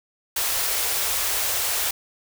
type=band-stop noise; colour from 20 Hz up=white; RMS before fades=-24 dBFS; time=0.36-1.91 s; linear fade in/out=5 ms; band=100 to 400 Hz; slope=24 dB/octave; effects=none